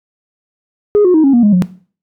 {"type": "tone with pitch steps", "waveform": "sine", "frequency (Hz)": [415.3, 361.5, 314.7, 274, 238.5, 207.7, 180.77], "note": ["G#4", "F#4", "D#4", "C#4", "A#3", "G#3", "F#3"], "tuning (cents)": [0, -40, 20, -20, 40, 0, -40], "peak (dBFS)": -4, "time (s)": [0.95, 1.622], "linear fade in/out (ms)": 0, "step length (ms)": 96, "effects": ["noise-tail reverb RT60 0.4 s tail -17 dB re dry", "tanh soft clip ceiling -3 dBFS"]}